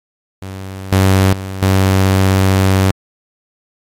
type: tone with level steps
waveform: sawtooth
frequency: 95.6 Hz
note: G2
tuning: 43 cents flat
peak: -21 / -4 / -18 / -5 dBFS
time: 0.42-2.91 s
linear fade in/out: 0 ms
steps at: 0.92 / 1.33 / 1.62 s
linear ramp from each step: 2 ms
effects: MP3 64 kbps